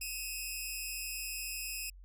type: tone pair together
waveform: 10% pulse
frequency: 2534 / 2722 Hz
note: D#7 / F7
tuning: +31 / -45 cents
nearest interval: minor second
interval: 124 cents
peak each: -30 / -35 dBFS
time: 0.01-1.9 s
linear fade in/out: 5 ms
effects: added 46 Hz sine -50 dBFS peak until 2.04 s